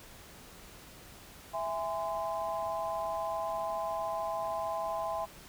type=chord; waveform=sine; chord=E augmented; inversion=none; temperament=just; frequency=659.3 / 824.1 / 1030.1 Hz; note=E5 / G#5 / B#5; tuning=0 / -14 / -27 cents; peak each=-35 / -37 / -37 dBFS; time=1.53-5.26 s; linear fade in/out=20 ms; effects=pink hiss -52 dBFS RMS until 5.48 s